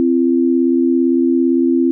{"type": "tone pair together", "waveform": "sine", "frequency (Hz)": [261.1, 338.8], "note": ["C4", "E4"], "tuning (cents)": [-3, 48], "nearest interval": "perfect fourth", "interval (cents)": 451, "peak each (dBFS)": [-13, -14], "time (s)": [0, 1.91], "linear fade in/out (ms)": 0, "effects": []}